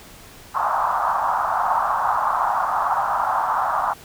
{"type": "band-pass noise", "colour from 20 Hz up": "pink", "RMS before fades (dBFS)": -21, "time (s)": [0.54, 3.94], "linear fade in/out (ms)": 20, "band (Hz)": [740, 1300], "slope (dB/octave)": 48, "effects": ["pink hiss -44 dBFS RMS until 4.04 s"]}